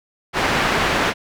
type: low-pass noise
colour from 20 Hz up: white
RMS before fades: -19 dBFS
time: 0.33-1.14 s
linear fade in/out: 50 ms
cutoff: 2000 Hz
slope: 12 dB/octave
effects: none